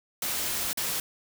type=noise with dropouts; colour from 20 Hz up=white; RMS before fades=-30 dBFS; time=0.22-1 s; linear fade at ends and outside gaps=2 ms; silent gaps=0.731-0.773 s; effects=none